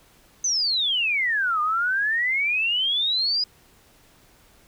sine exponential two-way sweep, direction down then up, 6272 to 1200 to 4994 Hz, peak -20 dBFS, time 0.44-3.44 s, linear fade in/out 5 ms, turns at 1.61 s, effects pink hiss -56 dBFS RMS until 4.67 s

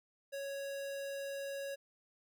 square tone, 554.4 Hz, C#5, in tune, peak -40 dBFS, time 0.32-1.76 s, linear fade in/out 20 ms, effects none

